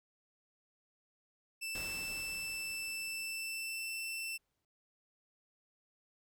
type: tone with pitch glide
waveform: sawtooth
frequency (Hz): 2653 to 2675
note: E7 to E7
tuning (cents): +10 to +25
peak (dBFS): -35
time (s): 1.61-4.38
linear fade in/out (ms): 20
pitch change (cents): +15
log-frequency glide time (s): 2.92-4.1
type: noise with exponential decay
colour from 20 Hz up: pink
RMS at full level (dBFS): -46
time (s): 1.75-4.65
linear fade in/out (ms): 2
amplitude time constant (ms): 630
effects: none